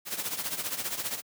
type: noise with tremolo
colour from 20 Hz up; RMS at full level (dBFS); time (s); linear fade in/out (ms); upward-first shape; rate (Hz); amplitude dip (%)
white; -30; 0.05-1.22; 50; triangle; 15; 80
effects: high-pass 100 Hz 12 dB/octave